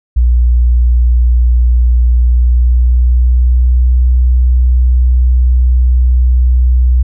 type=tone with pitch glide; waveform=sine; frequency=60.2 to 62.07 Hz; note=B1 to B1; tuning=-44 to +9 cents; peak=-5 dBFS; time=0.16-7.03 s; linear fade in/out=10 ms; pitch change=+53 cents; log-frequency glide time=2.06-4 s; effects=none